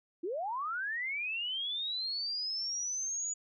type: linear sweep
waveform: sine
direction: up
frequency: 311.1 to 6920 Hz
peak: -33 dBFS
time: 0.23-3.34 s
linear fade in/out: 10 ms
effects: none